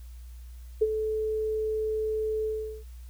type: tone with ADSR envelope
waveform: sine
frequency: 434.7 Hz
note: A4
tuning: 21 cents flat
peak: -17 dBFS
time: 0.81-2.84 s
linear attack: 12 ms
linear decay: 40 ms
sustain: -9 dB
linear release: 390 ms
effects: added 60 Hz sine -41 dBFS peak until 3.09 s + white hiss -61 dBFS RMS until 3.09 s